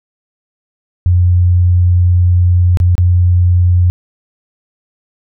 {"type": "tone with dropouts", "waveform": "sine", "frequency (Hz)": 89, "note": "F2", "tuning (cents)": 33, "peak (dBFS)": -6, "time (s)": [1.06, 3.9], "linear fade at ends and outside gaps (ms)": 0, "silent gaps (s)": [[2.772, 2.801], [2.953, 2.98]], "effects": []}